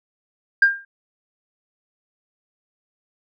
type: tone with exponential decay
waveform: sine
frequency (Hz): 1600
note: G6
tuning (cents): +35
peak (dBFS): -6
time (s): 0.62-0.85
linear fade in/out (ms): 5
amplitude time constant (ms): 48
effects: tanh soft clip ceiling -6 dBFS